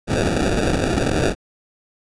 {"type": "noise with sample-and-hold", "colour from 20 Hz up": "white", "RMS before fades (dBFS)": -19, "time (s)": [0.07, 1.35], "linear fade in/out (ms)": 50, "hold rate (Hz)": 1050, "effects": ["resampled to 22050 Hz"]}